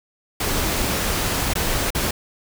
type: noise with dropouts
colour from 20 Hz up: pink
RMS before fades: -22 dBFS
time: 0.4-2.11 s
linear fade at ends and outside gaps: 5 ms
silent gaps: 1.536-1.553 / 1.905-1.948 s
effects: none